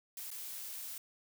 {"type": "noise with dropouts", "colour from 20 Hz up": "blue", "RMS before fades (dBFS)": -44, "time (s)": [0.17, 0.98], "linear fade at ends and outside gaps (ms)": 2, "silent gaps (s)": [0.305, 0.313], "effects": []}